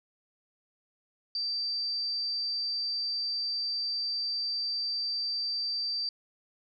sine tone with amplitude modulation, 4675 Hz, D8, 9 cents flat, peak -28 dBFS, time 1.35-6.09 s, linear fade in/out 2 ms, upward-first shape sine, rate 220 Hz, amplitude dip 25%, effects none

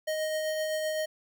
square tone with tremolo, 623 Hz, D#5, 2 cents sharp, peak -28 dBFS, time 0.07-1.06 s, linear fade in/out 10 ms, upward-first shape triangle, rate 7.8 Hz, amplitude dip 30%, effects none

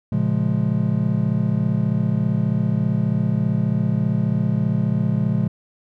triangle chord, Bb minor seventh, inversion none, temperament just, 116.54 / 139.85 / 174.81 / 209.8 Hz, Bb2 / Db3 / F3 / Ab3, 0 / +16 / +2 / +18 cents, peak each -21 dBFS, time 0.12-5.48 s, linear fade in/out 5 ms, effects none

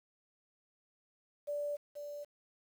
sine tone with echo, 583 Hz, D5, 13 cents flat, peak -34 dBFS, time 1.47-1.77 s, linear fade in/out 20 ms, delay 480 ms, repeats 1, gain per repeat -7 dB, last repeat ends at 2.25 s, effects 10-bit

